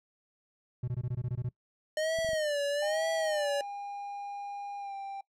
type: tone bursts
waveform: triangle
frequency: 123.47 Hz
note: B2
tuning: in tune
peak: -28 dBFS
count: 10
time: 0.83-1.49 s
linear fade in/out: 5 ms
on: 48 ms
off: 20 ms
type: tone with vibrato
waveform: square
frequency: 610 Hz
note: D#5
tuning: 34 cents flat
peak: -29 dBFS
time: 1.97-3.61 s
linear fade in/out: 2 ms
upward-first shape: sine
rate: 1.1 Hz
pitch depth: 120 cents each way
type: clicks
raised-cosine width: 5 ms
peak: -34 dBFS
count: 4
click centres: 2.188 / 2.247 / 2.29 / 2.333 s
type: tone with pitch glide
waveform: triangle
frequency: 808 to 788.6 Hz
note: G#5 to G5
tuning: -48 to +10 cents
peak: -35 dBFS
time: 2.82-5.21 s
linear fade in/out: 5 ms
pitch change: -42 cents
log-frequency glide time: 4.78-4.95 s
effects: noise-tail reverb RT60 0.1 s tail -22 dB re dry + low-pass 9000 Hz 12 dB/octave